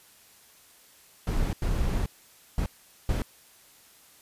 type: noise bursts at uneven times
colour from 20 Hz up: brown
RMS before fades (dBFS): -26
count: 4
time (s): 1.27-1.53 / 1.62-2.06 / 2.58-2.66 / 3.09-3.22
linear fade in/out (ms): 2
effects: white hiss -56 dBFS RMS until 4.21 s + resampled to 32000 Hz